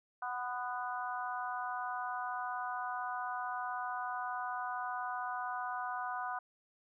harmonic tone with a mistuned harmonic, 246.9 Hz, B3, in tune, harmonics 3 / 4 / 5 / 6, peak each -40 / -41 / -42 / -43 dBFS, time 0.22-6.39 s, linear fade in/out 5 ms, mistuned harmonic 4, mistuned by +20 cents, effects none

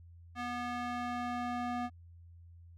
square tone with band-pass filter sweep, 243.2 Hz, B3, 26 cents flat, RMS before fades -37 dBFS, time 0.35-1.9 s, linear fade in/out 50 ms, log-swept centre 1400 to 790 Hz, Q 0.92, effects added 85 Hz sine -52 dBFS peak until 2.77 s

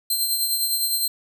15% pulse tone with tremolo, 4150 Hz, C8, 15 cents flat, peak -12 dBFS, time 0.1-1.08 s, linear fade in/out 5 ms, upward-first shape triangle, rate 9.8 Hz, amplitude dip 50%, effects 9-bit

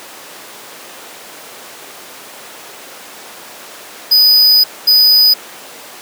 square tone bursts at uneven times, 4978 Hz, D#8, in tune, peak -6 dBFS, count 2, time 4.11-4.64 / 4.87-5.34 s, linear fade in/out 10 ms, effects pink hiss -32 dBFS RMS until 6.01 s + high-pass 400 Hz 12 dB/octave

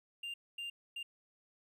triangle tone bursts at uneven times, 2794 Hz, F7, in tune, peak -38 dBFS, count 3, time 0.23-0.34 / 0.58-0.7 / 0.96-1.03 s, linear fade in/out 5 ms, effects none

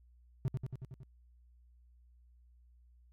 triangle tone with echo, 129.9 Hz, C3, 12 cents flat, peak -27 dBFS, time 0.45-0.48 s, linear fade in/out 0 ms, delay 92 ms, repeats 6, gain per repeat -3 dB, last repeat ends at 1.032 s, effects added 60 Hz sine -60 dBFS peak until 3.12 s + AAC 64 kbps

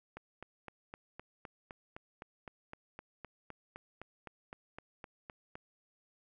click train, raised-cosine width 0.5 ms, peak -30 dBFS, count 22, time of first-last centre 0.17-5.555 s, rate 3.9 Hz, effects none

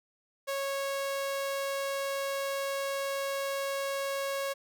sawtooth tone, 551 Hz, C#5, 11 cents flat, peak -27 dBFS, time 0.47-4.54 s, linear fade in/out 20 ms, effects none

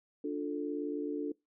sine chord, D minor, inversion none, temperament just, 293.7 / 352.4 / 440.5 Hz, D4 / F4 / A4, 0 / +16 / +2 cents, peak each -35 / -40 / -38 dBFS, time 0.24-1.32 s, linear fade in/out 5 ms, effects noise-tail reverb RT60 0.2 s tail -23 dB re dry

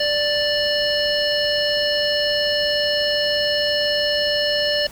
harmonic tone with a mistuned harmonic, 587.3 Hz, D5, in tune, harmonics 1 / 3 / 5 / 7 / 9, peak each -21 / -26 / -24 / -25 / -26 dBFS, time 0-4.87 s, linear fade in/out 5 ms, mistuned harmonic 7, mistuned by +75 cents, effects pink hiss -41 dBFS RMS until 4.91 s

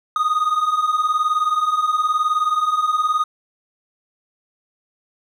triangle beating tone pair, 1226 / 1245 Hz, D#6 / D#6, -26 / +1 cents, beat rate 19 Hz, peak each -20 / -16 dBFS, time 0.16-3.24 s, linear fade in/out 2 ms, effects none

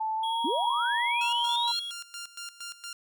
sine tone with pitch glide, 876 to 949.8 Hz, A5 to A#5, -8 to +32 cents, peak -27 dBFS, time 0-1.72 s, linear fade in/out 10 ms, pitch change +140 cents, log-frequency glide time 0.16-0.53 s
triangle tone, 3322 Hz, G#7, in tune, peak -32 dBFS, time 0.23-1.91 s, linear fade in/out 5 ms
sine linear sweep, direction up, 229.4 to 4299 Hz, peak -28 dBFS, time 0.44-1.8 s, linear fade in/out 10 ms
10% pulse tone with tremolo, 1396 Hz, F6, 1 cent flat, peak -29 dBFS, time 1.21-2.93 s, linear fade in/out 2 ms, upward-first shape square, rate 4.3 Hz, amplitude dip 80%
effects none

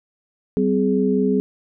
sine tone cluster, 192 / 257 / 417.6 Hz, G3 / C4 / G#4, -36 / -31 / +10 cents, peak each -20 dBFS, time 0.57-1.4 s, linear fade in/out 0 ms, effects none

